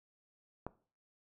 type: click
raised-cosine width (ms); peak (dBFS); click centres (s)
1; -25; 0.666
effects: noise-tail reverb RT60 0.4 s tail -18 dB re dry